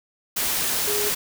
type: tone in noise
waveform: sine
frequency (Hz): 415.3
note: G#4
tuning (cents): 0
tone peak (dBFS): -26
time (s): 0.87-1.1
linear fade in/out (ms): 10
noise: white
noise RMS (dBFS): -24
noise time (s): 0.36-1.15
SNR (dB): -5
effects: none